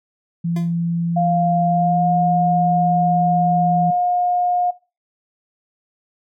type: tone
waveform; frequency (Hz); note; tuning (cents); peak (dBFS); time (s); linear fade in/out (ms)
sine; 169.4; E3; +48; -18; 0.44-3.91; 10
type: tone with exponential decay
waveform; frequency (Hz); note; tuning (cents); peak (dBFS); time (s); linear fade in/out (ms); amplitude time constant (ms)
25% pulse; 343.3; F4; -30; -24; 0.56-0.76; 5; 42
type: tone with pitch glide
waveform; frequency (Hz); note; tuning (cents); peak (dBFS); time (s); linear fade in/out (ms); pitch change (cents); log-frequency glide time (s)
sine; 698.5 to 714.4; F5 to F5; 0 to +39; -16; 1.16-4.71; 10; +39; 1.67-2.06
effects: noise-tail reverb RT60 0.3 s tail -19 dB re dry